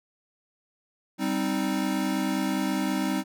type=chord; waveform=square; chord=C minor; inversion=second; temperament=equal; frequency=196 / 261.6 / 311.1 Hz; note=G3 / C4 / Eb4; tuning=0 / 0 / 0 cents; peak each=-30 dBFS; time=1.18-3.24 s; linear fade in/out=50 ms; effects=none